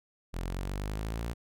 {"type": "exponential sweep", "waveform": "sawtooth", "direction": "up", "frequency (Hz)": [42.45, 59.5], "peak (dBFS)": -29, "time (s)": [0.33, 1.34], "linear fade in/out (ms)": 20, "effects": []}